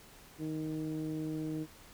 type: tone with low-pass filter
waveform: 15% pulse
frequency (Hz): 156.2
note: D#3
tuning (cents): +7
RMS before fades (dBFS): -37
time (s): 0.38-1.67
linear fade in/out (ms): 50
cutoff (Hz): 330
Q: 2.2
effects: pink hiss -56 dBFS RMS until 1.93 s